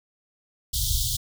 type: band-stop noise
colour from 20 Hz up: pink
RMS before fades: -25 dBFS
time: 0.73-1.17 s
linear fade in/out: 10 ms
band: 130 to 3200 Hz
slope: 96 dB/octave
effects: none